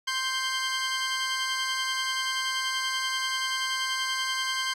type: tone pair together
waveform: 15% pulse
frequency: 1048.8 / 1568 Hz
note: C6 / G6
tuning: +4 / 0 cents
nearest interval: perfect fifth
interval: 696 cents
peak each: -23 dBFS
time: 0.07-4.74 s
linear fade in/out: 10 ms
effects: low-pass 9000 Hz 12 dB/octave